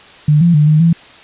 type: tone with pitch steps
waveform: sine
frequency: 149.9 / 171.3 / 149.4 / 153.6 / 166.9 Hz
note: D3 / F3 / D3 / D#3 / E3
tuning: +36 / -33 / +30 / -22 / +22 cents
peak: -6 dBFS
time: 0.28-0.93 s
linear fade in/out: 5 ms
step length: 130 ms
effects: white hiss -39 dBFS RMS until 1.23 s + resampled to 8000 Hz